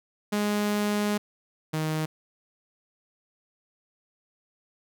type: tone pair in turn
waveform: sawtooth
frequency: 207.6 / 156.43 Hz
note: G#3 / D#3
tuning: 0 / +10 cents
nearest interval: perfect fourth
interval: 490 cents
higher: first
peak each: -20 / -22 dBFS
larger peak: first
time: 0.32-1.18 / 1.73-2.06 s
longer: first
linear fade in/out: 10 ms
effects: none